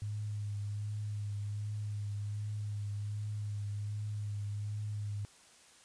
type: tone with vibrato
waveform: sine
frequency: 103.83 Hz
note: G#2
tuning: in tune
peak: -35 dBFS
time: 0.02-5.25 s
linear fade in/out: 0 ms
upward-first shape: triangle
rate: 1.3 Hz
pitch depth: 28 cents each way
effects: white hiss -60 dBFS RMS until 5.84 s + resampled to 22050 Hz